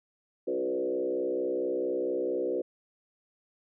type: tone with frequency modulation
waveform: sine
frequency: 430 Hz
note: A4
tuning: 40 cents flat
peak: -27 dBFS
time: 0.47-2.62 s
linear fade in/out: 10 ms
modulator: 64.4 Hz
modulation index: 1.8
effects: none